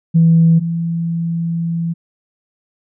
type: tone pair in turn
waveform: sine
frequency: 164.81 / 167.4 Hz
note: E3 / E3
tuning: 0 / +27 cents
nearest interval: unison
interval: 27 cents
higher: second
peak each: -6 / -16 dBFS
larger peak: first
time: 0.14-0.6 / 0.6-1.94 s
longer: second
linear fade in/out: 20 ms
effects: tanh soft clip ceiling -2 dBFS